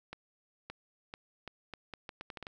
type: accelerating click train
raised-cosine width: 0.3 ms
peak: -26 dBFS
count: 12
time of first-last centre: 0.13-2.468 s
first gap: 570 ms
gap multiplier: 0.77
effects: none